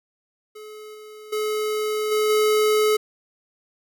square tone with level steps, 427.5 Hz, A4, 50 cents flat, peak -38 / -40 / -23 / -19 / -17 dBFS, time 0.55-2.97 s, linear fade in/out 10 ms, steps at 0.94 / 1.32 / 2.11 / 2.29 s, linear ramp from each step 10 ms, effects none

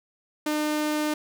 sawtooth tone, 302.5 Hz, D#4, 49 cents flat, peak -20 dBFS, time 0.46-1.14 s, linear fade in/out 5 ms, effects none

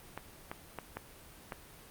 clicks, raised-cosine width 0.5 ms, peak -23 dBFS, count 5, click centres 0.176 / 0.515 / 0.787 / 0.97 / 1.522 s, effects pink hiss -54 dBFS RMS until 1.9 s + Opus 32 kbps

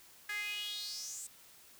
sawtooth tone with high-pass filter sweep, 415.3 Hz, G#4, in tune, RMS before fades -41 dBFS, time 0.29-1.27 s, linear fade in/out 5 ms, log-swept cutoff 1800 to 8200 Hz, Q 6.4, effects white hiss -59 dBFS RMS until 1.79 s

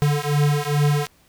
square beating tone pair, 145.1 / 147.5 Hz, D3 / D3, -21 / +8 cents, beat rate 2.4 Hz, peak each -21 dBFS, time 0.02-1.07 s, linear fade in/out 0 ms, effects pink hiss -57 dBFS RMS until 1.28 s

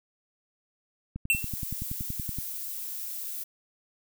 click train, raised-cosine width 5 ms, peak -22 dBFS, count 14, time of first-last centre 1.16-2.386 s, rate 10.6 Hz
square tone with exponential decay, 2696 Hz, E7, 38 cents sharp, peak -18 dBFS, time 1.3-1.48 s, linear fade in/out 1 ms, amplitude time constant 39 ms
violet noise, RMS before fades -36 dBFS, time 1.32-3.44 s, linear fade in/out 10 ms
effects none

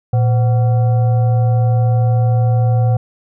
sine tone with frequency modulation, 116.54 Hz, A#2, in tune, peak -10 dBFS, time 0.13-2.97 s, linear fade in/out 5 ms, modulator 630 Hz, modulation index 0.38, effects none

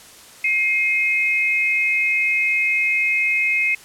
sine tone pair together, 2132 / 2532 Hz, C7 / D#7, +32 / +30 cents, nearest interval minor third, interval 298 cents, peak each -19 dBFS, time 0.44-3.75 s, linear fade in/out 5 ms, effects white hiss -44 dBFS RMS until 3.84 s + low-pass 11000 Hz 12 dB/octave

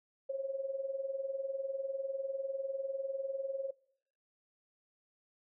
sine tone with tremolo, 541 Hz, C#5, 42 cents flat, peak -31 dBFS, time 0.29-3.71 s, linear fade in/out 10 ms, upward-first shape triangle, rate 20 Hz, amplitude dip 75%, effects noise-tail reverb RT60 0.7 s tail -25 dB re dry

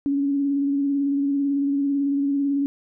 sine tone with vibrato, 280.4 Hz, C#4, 20 cents sharp, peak -19 dBFS, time 0.06-2.66 s, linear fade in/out 0 ms, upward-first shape square, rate 18 Hz, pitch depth 21 cents each way, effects none

